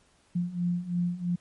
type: beating tone pair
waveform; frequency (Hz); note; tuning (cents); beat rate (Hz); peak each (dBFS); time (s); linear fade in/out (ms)
sine; 173.7 / 176.7; F3 / F3; -9 / +21; 3; -31 / -28; 0.35-1.36; 10
effects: pink hiss -64 dBFS RMS until 1.4 s + MP3 48 kbps